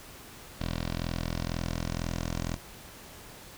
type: tone with low-pass filter sweep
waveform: 10% pulse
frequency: 42.05 Hz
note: E1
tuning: 35 cents sharp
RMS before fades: -33 dBFS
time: 0.59-2.57 s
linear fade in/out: 20 ms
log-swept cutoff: 4300 to 6900 Hz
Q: 2.3
effects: pink hiss -48 dBFS RMS until 3.57 s

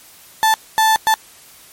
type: tone bursts at uneven times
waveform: 35% pulse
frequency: 880 Hz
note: A5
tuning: in tune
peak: -9 dBFS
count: 3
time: 0.43-0.54 / 0.78-0.96 / 1.07-1.14 s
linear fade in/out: 0 ms
effects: white hiss -44 dBFS RMS until 1.72 s + MP3 64 kbps

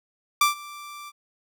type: tone with ADSR envelope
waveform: sawtooth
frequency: 1174.7 Hz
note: D6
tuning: in tune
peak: -11 dBFS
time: 0.41-1.12 s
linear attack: 4 ms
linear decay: 130 ms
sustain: -23 dB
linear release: 39 ms
effects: none

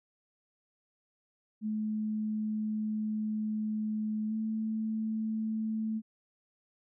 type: tone with pitch glide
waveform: sine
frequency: 215 to 219.4 Hz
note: A3 to A3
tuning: -40 to -5 cents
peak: -30 dBFS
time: 1.61-6.02 s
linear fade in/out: 50 ms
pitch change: +35 cents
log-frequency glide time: 4.28-4.33 s
effects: none

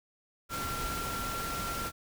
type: tone in noise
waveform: sine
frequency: 1368 Hz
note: F6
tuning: 36 cents flat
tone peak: -36 dBFS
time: 0.49-1.92 s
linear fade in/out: 50 ms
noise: pink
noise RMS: -37 dBFS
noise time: 0.49-1.92 s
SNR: -2 dB
effects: none

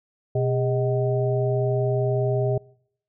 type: harmonic tone with a mistuned harmonic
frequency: 125.3 Hz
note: B2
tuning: 25 cents sharp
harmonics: 1 / 3 / 5 / 6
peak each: -22 / -25 / -27 / -36 dBFS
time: 0.35-2.58 s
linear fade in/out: 5 ms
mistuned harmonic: 3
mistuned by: +130 cents
effects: noise-tail reverb RT60 0.7 s tail -26 dB re dry

